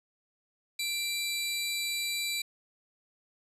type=tone pair together; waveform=sawtooth; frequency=2349 / 3953 Hz; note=D7 / B7; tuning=0 / +1 cents; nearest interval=major sixth; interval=901 cents; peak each=-30 / -30 dBFS; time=0.79-2.42 s; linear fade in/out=5 ms; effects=resampled to 32000 Hz + 10-bit